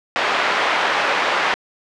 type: band-pass noise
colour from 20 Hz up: pink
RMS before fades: -19 dBFS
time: 0.16-1.54 s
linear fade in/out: 0 ms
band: 720 to 2500 Hz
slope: 12 dB/octave
effects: low-pass 7000 Hz 12 dB/octave